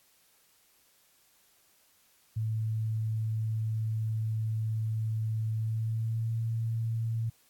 sine tone with pitch glide, 110.4 to 113.7 Hz, A2 to A#2, +6 to -43 cents, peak -28 dBFS, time 2.36-7.3 s, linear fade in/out 10 ms, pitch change +51 cents, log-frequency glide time 5.52-6.34 s, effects white hiss -65 dBFS RMS until 7.49 s + AAC 64 kbps

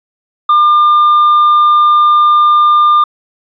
triangle tone, 1200 Hz, D6, 37 cents sharp, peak -3 dBFS, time 0.49-3.04 s, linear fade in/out 5 ms, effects resampled to 11025 Hz

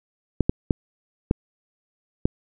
clicks, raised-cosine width 3 ms, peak -5 dBFS, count 5, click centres 0.407 / 0.495 / 0.708 / 1.311 / 2.255 s, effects none

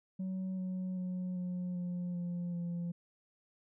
sine tone with pitch steps, 187.6 / 185.02 / 182.47 / 179.96 / 177.48 / 175.04 / 172.63 Hz, F#3 / F#3 / F#3 / F#3 / F3 / F3 / F3, +24 / 0 / -24 / -48 / +28 / +4 / -20 cents, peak -32 dBFS, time 0.19-2.92 s, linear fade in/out 10 ms, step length 390 ms, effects tanh soft clip ceiling -34 dBFS

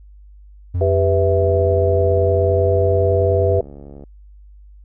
triangle tone with pitch glide, 88.6 to 91.09 Hz, F2 to F#2, +25 to -27 cents, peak -15 dBFS, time 0.74-3.6 s, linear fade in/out 10 ms, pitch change +48 cents, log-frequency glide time 2-2.88 s
sine chord, E minor, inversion first, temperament just, 395.6 / 494.4 / 659.3 Hz, G4 / B4 / E5, +16 / +2 / 0 cents, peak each -19 / -18 / -20 dBFS, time 0.81-3.61 s, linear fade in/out 2 ms
click train, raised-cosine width 2 ms, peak -25 dBFS, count 188, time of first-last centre 1.4-4.038 s, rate 70.9 Hz
effects added 50 Hz sine -40 dBFS peak until 4.84 s

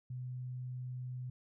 sine tone, 126.1 Hz, B2, 36 cents sharp, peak -39 dBFS, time 0.1-1.3 s, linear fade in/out 5 ms, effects none

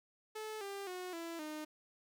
sawtooth tone with pitch steps, 433.2 / 397.2 / 364.3 / 334 / 306.3 Hz, A4 / G4 / F#4 / E4 / D#4, -27 / +23 / -27 / +23 / -27 cents, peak -38 dBFS, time 0.35-1.65 s, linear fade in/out 10 ms, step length 260 ms, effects 11-bit

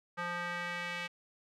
square tone with band-pass filter sweep, 174.61 Hz, F3, in tune, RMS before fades -38 dBFS, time 0.17-1.08 s, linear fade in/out 20 ms, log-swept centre 1400 to 2400 Hz, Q 1.9, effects none

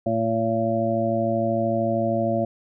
harmonic tone, 113.1 Hz, A2, 48 cents sharp, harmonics 1 / 2 / 3 / 5 / 6, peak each -29 / -26 / -29 / -25 / -25 dBFS, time 0.06-2.45 s, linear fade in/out 5 ms, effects none

